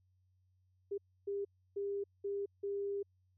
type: tone bursts at uneven times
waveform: sine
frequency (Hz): 400.8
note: G4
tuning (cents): +38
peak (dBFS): -35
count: 5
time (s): 0.91-0.98 / 1.27-1.45 / 1.76-2.04 / 2.24-2.46 / 2.63-3.03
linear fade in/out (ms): 10
effects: added 92 Hz sine -70 dBFS peak until 3.37 s